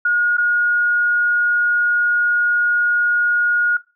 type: tone with dropouts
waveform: sine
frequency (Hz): 1438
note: F#6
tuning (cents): -50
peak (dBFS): -13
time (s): 0.05-3.77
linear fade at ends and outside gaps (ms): 5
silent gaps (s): 0.37-0.38
effects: noise-tail reverb RT60 0.3 s tail -21 dB re dry